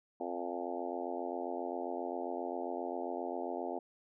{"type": "harmonic tone with a mistuned harmonic", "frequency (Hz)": 87.5, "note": "F2", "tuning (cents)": 4, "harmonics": [3, 4, 5, 6, 7, 8, 9, 10], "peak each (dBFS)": [-44, -42, -44, -46, -44, -42, -46, -49], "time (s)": [0.2, 3.79], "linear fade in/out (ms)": 5, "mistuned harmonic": 9, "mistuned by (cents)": 33, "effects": []}